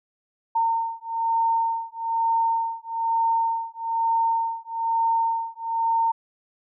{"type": "beating tone pair", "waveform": "sine", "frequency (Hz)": [912, 913.1], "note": ["A#5", "A#5"], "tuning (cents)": [-38, -36], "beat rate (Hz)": 1.1, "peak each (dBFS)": -24, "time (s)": [0.55, 6.12], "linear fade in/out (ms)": 10, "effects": []}